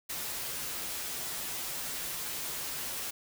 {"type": "noise with comb filter", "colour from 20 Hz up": "white", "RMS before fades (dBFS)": -37, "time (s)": [0.09, 3.11], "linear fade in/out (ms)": 10, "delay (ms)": 10, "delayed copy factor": -0.5, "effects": []}